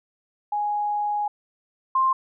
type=tone pair in turn; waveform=sine; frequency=830.6 / 1053 Hz; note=G#5 / C6; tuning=0 / +11 cents; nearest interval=major third; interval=411 cents; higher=second; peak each=-22 / -17 dBFS; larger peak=second; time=0.52-1.28 / 1.95-2.13 s; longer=first; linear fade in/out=5 ms; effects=none